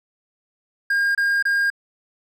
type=tone bursts; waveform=triangle; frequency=1615 Hz; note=G#6; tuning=49 cents flat; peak=-15 dBFS; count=3; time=0.9-1.702 s; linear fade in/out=5 ms; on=250 ms; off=26 ms; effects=none